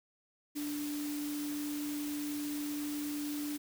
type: tone in noise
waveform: sine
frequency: 293.7 Hz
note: D4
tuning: in tune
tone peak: -35 dBFS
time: 0.55-3.58 s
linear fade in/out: 20 ms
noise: white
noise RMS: -45 dBFS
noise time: 0.55-3.58 s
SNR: +7 dB
effects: none